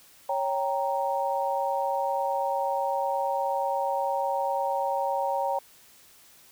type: chord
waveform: sine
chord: G diminished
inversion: second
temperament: equal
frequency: 554.4 / 784 / 932.3 Hz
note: Db5 / G5 / Bb5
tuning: 0 / 0 / 0 cents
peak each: -29 dBFS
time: 0.29-5.59 s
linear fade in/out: 5 ms
effects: white hiss -55 dBFS RMS until 6.51 s